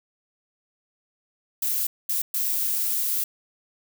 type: noise bursts at uneven times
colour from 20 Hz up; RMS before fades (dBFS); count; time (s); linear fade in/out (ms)
violet; -25; 3; 1.62-1.87 / 2.09-2.22 / 2.34-3.24; 5
effects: none